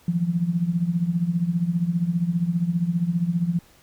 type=tone with tremolo; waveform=sine; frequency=171.9 Hz; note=F3; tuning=27 cents flat; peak=-16 dBFS; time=0.08-3.59 s; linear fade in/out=2 ms; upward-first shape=triangle; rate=15 Hz; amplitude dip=85%; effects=pink hiss -55 dBFS RMS until 3.82 s